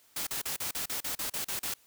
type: noise bursts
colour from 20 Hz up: white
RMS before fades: -34 dBFS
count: 11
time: 0.16-1.74 s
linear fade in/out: 5 ms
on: 110 ms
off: 37 ms
effects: white hiss -63 dBFS RMS until 1.86 s